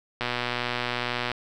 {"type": "click train", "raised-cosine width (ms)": 0.3, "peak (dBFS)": -11, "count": 136, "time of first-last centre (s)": [0.21, 1.317], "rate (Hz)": 122, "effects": []}